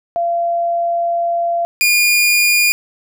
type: tone pair in turn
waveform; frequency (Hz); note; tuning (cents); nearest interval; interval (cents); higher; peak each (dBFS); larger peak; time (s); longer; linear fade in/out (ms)
sine / sawtooth; 685 / 2427; F5 / D#7; -34 / -44; octave + minor seventh; 2190; second; -14 / -7; second; 0.16-1.65 / 1.81-2.72; first; 0
effects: none